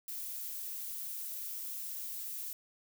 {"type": "noise", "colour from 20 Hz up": "violet", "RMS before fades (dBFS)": -41, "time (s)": [0.08, 2.53], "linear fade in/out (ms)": 2, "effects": []}